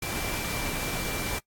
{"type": "tone in noise", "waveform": "sine", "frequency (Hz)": 2349, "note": "D7", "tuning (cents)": 0, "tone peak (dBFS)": -39, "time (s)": [0.02, 1.39], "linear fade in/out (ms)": 5, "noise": "pink", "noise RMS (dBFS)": -32, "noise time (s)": [0.02, 1.39], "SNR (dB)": -10, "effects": ["noise-tail reverb RT60 0.1 s tail -21 dB re dry", "AAC 64 kbps"]}